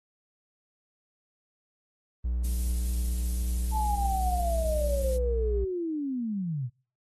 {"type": "tone", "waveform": "triangle", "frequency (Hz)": 60.1, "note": "B1", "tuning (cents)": -46, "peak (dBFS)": -24, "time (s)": [2.24, 5.65], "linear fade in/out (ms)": 10}
{"type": "noise", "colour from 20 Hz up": "violet", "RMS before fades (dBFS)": -38, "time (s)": [2.43, 5.18], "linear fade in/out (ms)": 20}
{"type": "linear sweep", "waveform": "sine", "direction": "down", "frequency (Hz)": [880, 113.4], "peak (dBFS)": -28, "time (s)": [3.71, 6.7], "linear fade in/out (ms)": 50}
{"effects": ["noise-tail reverb RT60 0.4 s tail -26 dB re dry", "AAC 32 kbps"]}